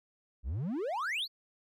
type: exponential sweep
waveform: triangle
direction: up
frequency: 52 to 4699 Hz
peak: -30 dBFS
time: 0.43-1.28 s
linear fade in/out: 50 ms
effects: none